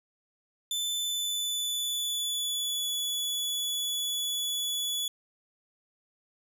sawtooth tone with pitch glide, 3520 to 3416 Hz, A7 to G#7, 0 to +48 cents, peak -26 dBFS, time 0.71-5.08 s, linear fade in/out 2 ms, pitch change -52 cents, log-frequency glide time 0.95-2.92 s, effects none

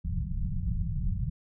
pink low-pass noise, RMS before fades -30 dBFS, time 0.04-1.3 s, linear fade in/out 10 ms, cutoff 190 Hz, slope 96 dB/octave, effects none

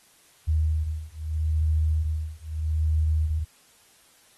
sine beating tone pair, 77.78 / 78.56 Hz, D#2 / D#2, 0 / +17 cents, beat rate 0.78 Hz, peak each -25 dBFS, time 0.47-3.45 s, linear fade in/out 20 ms, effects white hiss -58 dBFS RMS until 4.37 s + AAC 32 kbps

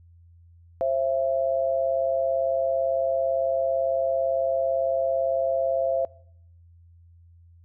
sine tone pair together, 532.1 / 670 Hz, C5 / E5, +29 / +28 cents, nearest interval major third, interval 399 cents, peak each -24 dBFS, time 0.81-6.05 s, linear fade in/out 0 ms, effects noise-tail reverb RT60 0.7 s tail -23 dB re dry + added 85 Hz sine -50 dBFS peak until 7.64 s

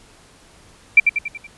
sine tone with echo, 2349 Hz, D7, in tune, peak -4 dBFS, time 0.97-1 s, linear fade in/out 5 ms, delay 94 ms, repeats 5, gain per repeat -6 dB, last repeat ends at 1.47 s, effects pink hiss -49 dBFS RMS until 1.57 s + resampled to 24000 Hz

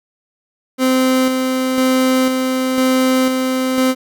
30% pulse tone with tremolo, 259 Hz, C4, 17 cents flat, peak -9 dBFS, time 0.78-3.95 s, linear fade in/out 50 ms, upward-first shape square, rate 1 Hz, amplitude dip 35%, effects none

